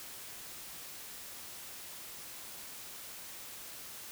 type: silence
effects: white hiss -47 dBFS RMS until 4.11 s